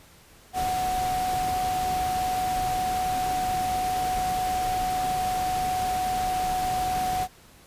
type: tone in noise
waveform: sine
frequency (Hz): 740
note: F#5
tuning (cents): 0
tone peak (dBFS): -24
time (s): 0.53-7.28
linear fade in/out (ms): 50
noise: pink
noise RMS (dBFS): -34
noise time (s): 0.53-7.28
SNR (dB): +7
effects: pink hiss -53 dBFS RMS until 7.66 s + resampled to 32000 Hz